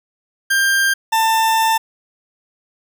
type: tone pair in turn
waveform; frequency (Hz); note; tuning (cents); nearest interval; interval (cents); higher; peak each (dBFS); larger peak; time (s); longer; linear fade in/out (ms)
40% pulse; 1591 / 892.9; G6 / A5; +25 / +25; minor seventh; 1000; first; -12; neither; 0.5-0.94 / 1.12-1.78; second; 10
effects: none